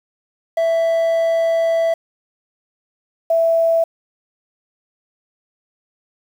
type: tone pair in turn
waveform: triangle / sine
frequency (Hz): 661 / 661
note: E5 / E5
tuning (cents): +5 / +5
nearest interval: unison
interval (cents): 0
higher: neither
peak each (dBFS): -12 / -12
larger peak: neither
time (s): 0.57-1.94 / 3.3-3.84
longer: first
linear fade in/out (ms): 5
effects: 7-bit